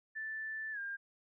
sine tone with pitch glide, 1760 to 1604.6 Hz, A6 to G6, 0 to +40 cents, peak -38 dBFS, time 0.15-0.97 s, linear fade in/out 20 ms, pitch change -160 cents, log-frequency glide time 0.72-0.79 s, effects none

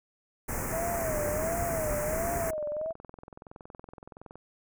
pink band-stop noise, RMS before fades -33 dBFS, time 0.48-2.51 s, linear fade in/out 10 ms, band 2200 to 6200 Hz, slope 48 dB/octave
sine tone with vibrato, 639 Hz, D#5, 46 cents sharp, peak -30 dBFS, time 0.72-2.93 s, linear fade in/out 20 ms, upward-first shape sine, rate 1.4 Hz, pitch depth 130 cents each way
click train, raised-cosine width 1 ms, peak -31 dBFS, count 42, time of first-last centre 2.44-4.356 s, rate 21.4 Hz
effects none

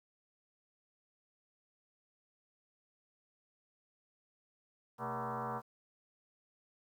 sine tone with frequency modulation, 126.1 Hz, B2, 36 cents sharp, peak -36 dBFS, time 4.98-5.62 s, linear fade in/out 50 ms, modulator 175 Hz, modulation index 6.9, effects 11-bit

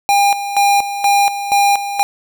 square tone with tremolo, 805 Hz, G5, 46 cents sharp, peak -10 dBFS, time 0.09-2.03 s, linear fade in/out 0 ms, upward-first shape square, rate 2.1 Hz, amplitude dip 70%, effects none

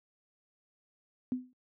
sine tone with exponential decay, 252.4 Hz, B3, 38 cents sharp, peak -26 dBFS, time 1.32-1.53 s, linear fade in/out 0 ms, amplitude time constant 44 ms, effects high-pass 100 Hz 12 dB/octave

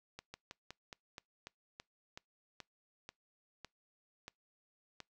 slowing click train, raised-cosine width 0.2 ms, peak -29 dBFS, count 14, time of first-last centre 0.19-5.003 s, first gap 150 ms, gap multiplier 1.14, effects noise-tail reverb RT60 0.2 s tail -26 dB re dry

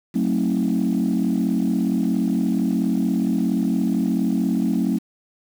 sine chord, F# diminished seventh, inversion none, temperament just, 185 / 222 / 266.4 / 319.7 Hz, F#3 / A3 / C4 / Eb4, 0 / +16 / +31 / +47 cents, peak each -22 / -21 / -22 / -26 dBFS, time 0.14-4.99 s, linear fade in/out 20 ms, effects tanh soft clip ceiling -12 dBFS + 7-bit

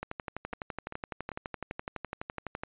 two click trains, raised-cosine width 0.5 ms, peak -20 / -24 dBFS, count 32 / 4, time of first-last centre 0.03-2.635 / 0.53-1.711 s, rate 11.9 / 2.54 Hz, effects resampled to 8000 Hz

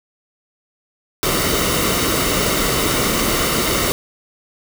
pink noise with comb filter, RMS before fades -18 dBFS, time 1.23-3.92 s, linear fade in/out 0 ms, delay 1.2 ms, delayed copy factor -0.55, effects none

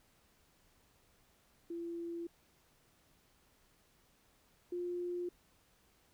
sine tone pair in turn, 339.4 / 353 Hz, F4 / F4, -49 / +19 cents, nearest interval minor second, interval 68 cents, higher second, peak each -39 / -36 dBFS, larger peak second, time 1.7-2.27 / 4.72-5.29 s, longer neither, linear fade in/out 5 ms, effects pink hiss -70 dBFS RMS until 6.13 s

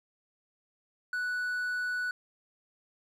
triangle tone, 1480 Hz, F#6, in tune, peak -28 dBFS, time 1.13-2.11 s, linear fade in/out 2 ms, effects none

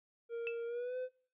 triangle tone with pitch glide, 466.2 to 508.4 Hz, A#4 to C5, 0 to -50 cents, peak -35 dBFS, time 0.29-1.09 s, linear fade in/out 50 ms, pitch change +150 cents, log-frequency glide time 0.66-0.97 s
sine tone with exponential decay, 2636 Hz, E7, 1 cent flat, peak -34 dBFS, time 0.47-0.58 s, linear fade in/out 0 ms, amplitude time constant 23 ms
effects noise-tail reverb RT60 0.4 s tail -19 dB re dry + resampled to 8000 Hz

